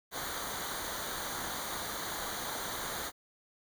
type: noise with comb filter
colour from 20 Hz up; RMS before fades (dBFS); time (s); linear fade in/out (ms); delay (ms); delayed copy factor
pink; -38; 0.11-3.12; 50; 0.38; -0.75
effects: none